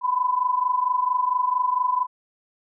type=tone pair together; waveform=sine; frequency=994.6 / 1019 Hz; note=B5 / C6; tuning=+12 / -46 cents; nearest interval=unison; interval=42 cents; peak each=-21 / -24 dBFS; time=0.01-2.07 s; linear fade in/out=50 ms; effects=none